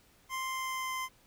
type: tone with pitch glide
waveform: 25% pulse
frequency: 1046.5 to 1037.5 Hz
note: C6 to C6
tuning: 0 to -15 cents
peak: -30 dBFS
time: 0.29-1.09 s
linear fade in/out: 50 ms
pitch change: -15 cents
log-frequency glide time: 0.5-0.94 s
effects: pink hiss -64 dBFS RMS until 1.26 s